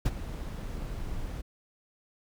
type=noise with ADSR envelope; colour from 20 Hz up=brown; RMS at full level=-22 dBFS; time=0.05-1.42 s; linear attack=11 ms; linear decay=36 ms; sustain=-14 dB; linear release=17 ms; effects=none